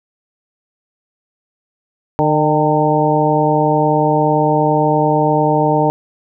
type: harmonic tone with a mistuned harmonic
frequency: 151.5 Hz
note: D#3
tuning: 46 cents flat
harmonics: 1 / 2 / 3 / 4 / 5 / 6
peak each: -18 / -18 / -18 / -18 / -18 / -18 dBFS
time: 2.19-5.9 s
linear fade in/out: 0 ms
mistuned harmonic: 5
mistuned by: +51 cents
effects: none